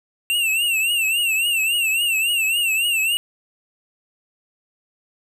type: tone with vibrato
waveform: square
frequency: 2723 Hz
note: F7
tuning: 44 cents flat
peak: -18 dBFS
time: 0.3-3.17 s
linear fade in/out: 0 ms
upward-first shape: triangle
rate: 3.6 Hz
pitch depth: 120 cents each way
effects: none

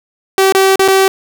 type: tone with dropouts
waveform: sawtooth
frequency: 384.8 Hz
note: G4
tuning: 32 cents flat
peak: -3 dBFS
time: 0.38-1.08 s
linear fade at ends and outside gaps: 1 ms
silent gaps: 0.524-0.549 / 0.758-0.794 / 0.879-0.884 s
effects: 7-bit

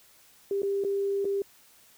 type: tone with dropouts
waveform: sine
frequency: 397.2 Hz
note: G4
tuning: 23 cents sharp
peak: -25 dBFS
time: 0.51-1.42 s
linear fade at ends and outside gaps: 2 ms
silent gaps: 0.62-0.631 / 0.839-0.847 / 1.246-1.252 s
effects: white hiss -58 dBFS RMS until 1.97 s

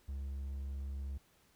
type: tone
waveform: triangle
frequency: 68.6 Hz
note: C#2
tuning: 17 cents flat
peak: -36 dBFS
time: 0.08-1.18 s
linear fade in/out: 10 ms
effects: pink hiss -69 dBFS RMS until 1.55 s

